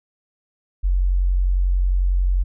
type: tone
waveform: sine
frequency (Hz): 45.56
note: F#1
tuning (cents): -26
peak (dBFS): -15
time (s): 0.83-2.44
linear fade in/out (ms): 20
effects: none